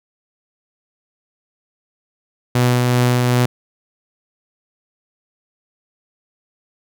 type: tone with tremolo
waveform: sawtooth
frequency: 123.47 Hz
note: B2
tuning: in tune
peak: -8 dBFS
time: 2.55-3.46 s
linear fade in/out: 5 ms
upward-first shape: triangle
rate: 2.6 Hz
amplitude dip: 25%
effects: none